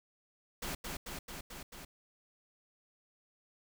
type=noise with echo; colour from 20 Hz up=pink; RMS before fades=-39 dBFS; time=0.62-0.75 s; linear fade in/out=5 ms; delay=220 ms; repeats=5; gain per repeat=-2 dB; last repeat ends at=1.85 s; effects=none